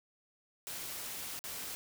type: noise with dropouts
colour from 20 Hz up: white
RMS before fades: -42 dBFS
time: 0.67-1.75 s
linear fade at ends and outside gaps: 0 ms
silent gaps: 1.391-1.44 s
effects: none